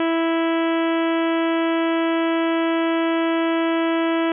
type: harmonic tone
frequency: 329.6 Hz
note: E4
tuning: in tune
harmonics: 1 / 2 / 3 / 4 / 5 / 6 / 7 / 8 / 9 / 10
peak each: -19 / -25 / -29 / -31 / -33 / -35 / -36 / -37 / -38 / -39 dBFS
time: 0-4.32 s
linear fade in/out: 2 ms
effects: none